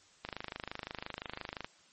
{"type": "click train", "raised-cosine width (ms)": 0.3, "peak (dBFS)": -22, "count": 37, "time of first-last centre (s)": [0.25, 1.645], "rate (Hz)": 25.8, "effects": ["white hiss -63 dBFS RMS until 1.92 s", "MP3 32 kbps"]}